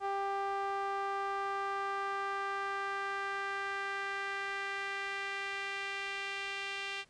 sawtooth tone with band-pass filter sweep, 395.2 Hz, G4, 14 cents sharp, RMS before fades -37 dBFS, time 0-7.05 s, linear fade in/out 50 ms, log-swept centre 880 to 2700 Hz, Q 2, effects pink hiss -67 dBFS RMS until 7.09 s + resampled to 22050 Hz

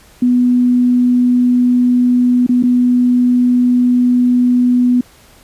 sine tone with dropouts, 246.9 Hz, B3, in tune, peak -8 dBFS, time 0.22-5.01 s, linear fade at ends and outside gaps 5 ms, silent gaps 2.466-2.491 / 2.627-2.635 s, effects pink hiss -45 dBFS RMS until 5.43 s + resampled to 32000 Hz

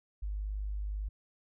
sine tone, 50.9 Hz, G#1, 34 cents flat, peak -33 dBFS, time 0.22-1.09 s, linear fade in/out 10 ms, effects none

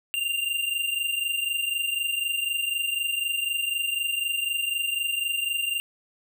square tone pair together, 2770 / 2794 Hz, F7 / F7, -15 / 0 cents, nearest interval unison, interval 15 cents, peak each -31 / -27 dBFS, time 0.14-5.8 s, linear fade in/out 0 ms, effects none

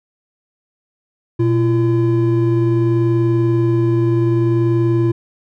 triangle tone pair together, 120 / 339.4 Hz, B2 / F4, -49 / -49 cents, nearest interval octave + tritone, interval 1800 cents, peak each -13 dBFS, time 1.39-5.12 s, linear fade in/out 10 ms, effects none

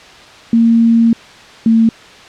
sine tone pair in turn, 230 / 225.8 Hz, A#3 / A3, -23 / +45 cents, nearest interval unison, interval 32 cents, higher first, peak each -6 dBFS, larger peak neither, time 0.53-1.13 / 1.66-1.89 s, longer first, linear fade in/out 2 ms, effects white hiss -37 dBFS RMS until 2.28 s + low-pass 4000 Hz 12 dB/octave

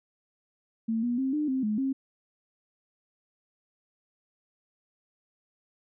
sine tone with pitch steps, 225.1 / 241.4 / 265.5 / 300.6 / 262.4 / 212.5 / 268.3 Hz, A3 / B3 / C4 / D4 / C4 / G#3 / C4, +40 / -39 / +25 / +40 / +5 / +40 / +44 cents, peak -25 dBFS, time 0.88-1.93 s, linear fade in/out 10 ms, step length 150 ms, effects none

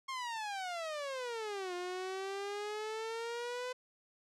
sawtooth exponential two-way sweep, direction down then up, 1084 to 353.6 to 506 Hz, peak -34 dBFS, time 0.08-3.73 s, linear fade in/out 10 ms, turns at 1.74 s, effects low-pass 7000 Hz 12 dB/octave

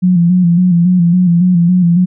sine tone with vibrato, 176.3 Hz, F3, 17 cents sharp, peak -6 dBFS, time 0.02-2.06 s, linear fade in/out 20 ms, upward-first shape square, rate 3.6 Hz, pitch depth 54 cents each way, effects none

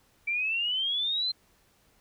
sine exponential sweep, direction up, 2319 to 4154 Hz, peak -26 dBFS, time 0.27-1.32 s, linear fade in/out 10 ms, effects pink hiss -65 dBFS RMS until 2 s

